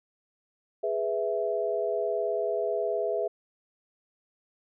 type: chord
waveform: sine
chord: E major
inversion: first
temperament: equal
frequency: 415.3 / 493.9 / 659.3 Hz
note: G#4 / B4 / E5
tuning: 0 / 0 / 0 cents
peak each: -30 / -32 / -29 dBFS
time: 0.83-3.28 s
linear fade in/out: 10 ms
effects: none